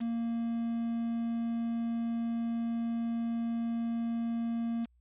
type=tone with quantisation; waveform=triangle; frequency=231.6 Hz; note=A#3; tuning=11 cents flat; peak=-28 dBFS; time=0-4.86 s; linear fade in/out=20 ms; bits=8; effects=added 60 Hz sine -63 dBFS peak until 5 s + resampled to 8000 Hz